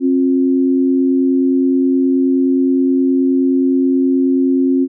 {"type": "tone pair together", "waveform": "sine", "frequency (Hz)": [267.3, 356.8], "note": ["C4", "F4"], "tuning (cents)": [37, 37], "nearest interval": "perfect fourth", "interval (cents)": 500, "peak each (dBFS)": [-11, -18], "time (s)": [0, 4.88], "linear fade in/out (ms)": 50, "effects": []}